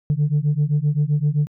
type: beating tone pair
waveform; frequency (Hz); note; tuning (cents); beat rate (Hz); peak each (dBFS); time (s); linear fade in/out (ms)
sine; 144.2 / 151.9; D3 / D#3; -31 / -41; 7.7; -18; 0.1-1.47; 0
effects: tanh soft clip ceiling -12 dBFS